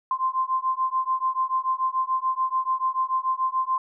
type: beating tone pair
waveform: sine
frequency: 1040 / 1046.9 Hz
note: C6 / C6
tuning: -11 / +1 cents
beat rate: 6.9 Hz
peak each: -25 dBFS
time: 0.11-3.78 s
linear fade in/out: 2 ms
effects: none